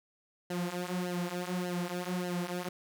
sawtooth tone with flanger, 178.3 Hz, F3, 36 cents sharp, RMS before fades -35 dBFS, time 0.5-2.69 s, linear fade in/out 5 ms, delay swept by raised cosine 0.84 to 6.64 ms, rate 1.7 Hz, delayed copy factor -0.8, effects none

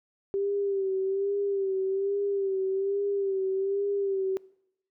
sine tone with vibrato, 392 Hz, G4, in tune, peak -25 dBFS, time 0.34-4.37 s, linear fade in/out 0 ms, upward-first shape sine, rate 1.2 Hz, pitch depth 49 cents each way, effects noise-tail reverb RT60 0.8 s tail -23 dB re dry

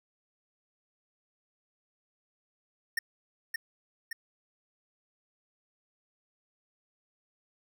square tone with echo, 1827 Hz, A#6, 35 cents flat, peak -27 dBFS, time 2.97-2.99 s, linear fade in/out 5 ms, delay 570 ms, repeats 2, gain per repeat -4 dB, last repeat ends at 4.13 s, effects none

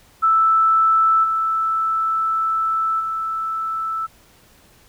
sine tone with level steps, 1318.5 Hz, E6, in tune, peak -12 / -17 / -21 dBFS, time 0.22-4.07 s, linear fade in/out 20 ms, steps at 1.23 / 2.99 s, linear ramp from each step 20 ms, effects pink hiss -52 dBFS RMS until 4.88 s

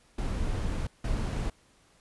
brown noise bursts at uneven times, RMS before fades -30 dBFS, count 2, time 0.18-0.87 / 1.04-1.5 s, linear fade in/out 5 ms, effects pink hiss -63 dBFS RMS until 2 s + resampled to 24000 Hz

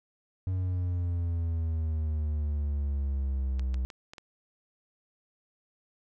triangle exponential sweep, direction down, 93.6 to 63 Hz, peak -25 dBFS, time 0.47-3.85 s, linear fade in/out 0 ms
clicks, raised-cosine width 0.2 ms, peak -27 dBFS, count 5, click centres 3.595 / 3.743 / 3.902 / 4.135 / 4.182 s
effects none

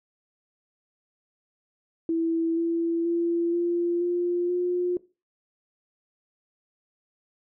sine tone with pitch steps, 329.6 / 334.8 / 340 / 345.4 / 350.8 / 356.3 Hz, E4 / E4 / F4 / F4 / F4 / F4, 0 / +27 / -46 / -19 / +8 / +35 cents, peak -22 dBFS, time 2.09-4.97 s, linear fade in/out 2 ms, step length 480 ms, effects noise-tail reverb RT60 0.3 s tail -19 dB re dry

